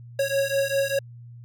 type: beating tone pair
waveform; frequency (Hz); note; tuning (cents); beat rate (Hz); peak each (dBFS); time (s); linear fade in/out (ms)
square; 548 / 553; C#5 / C#5; -20 / -4; 5; -25; 0.19-0.99; 5
effects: added 119 Hz sine -40 dBFS peak until 1.44 s + MP3 96 kbps